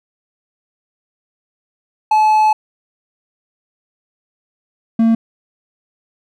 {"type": "tone pair in turn", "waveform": "triangle", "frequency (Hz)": [861, 226.8], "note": ["A5", "A#3"], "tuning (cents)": [-38, -47], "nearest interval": "octave + major seventh", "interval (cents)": 2309, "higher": "first", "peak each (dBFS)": -7, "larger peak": "neither", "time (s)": [[2.11, 2.53], [4.99, 5.15]], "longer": "first", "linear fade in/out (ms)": 5, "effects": []}